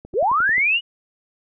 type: click train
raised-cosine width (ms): 2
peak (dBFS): -24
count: 7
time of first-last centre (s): 0.05-0.581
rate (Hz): 11.3
type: linear sweep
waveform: sine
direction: up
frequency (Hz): 295.8 to 2960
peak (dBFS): -15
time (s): 0.13-0.81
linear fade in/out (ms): 50
effects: none